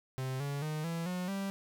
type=tone with pitch steps; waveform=45% pulse; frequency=130.81 / 141.83 / 153.77 / 166.73 / 180.77 / 195.99 Hz; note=C3 / C#3 / D#3 / E3 / F#3 / G3; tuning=0 / +40 / -20 / +20 / -40 / 0 cents; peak=-34 dBFS; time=0.18-1.5 s; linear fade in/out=0 ms; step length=220 ms; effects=none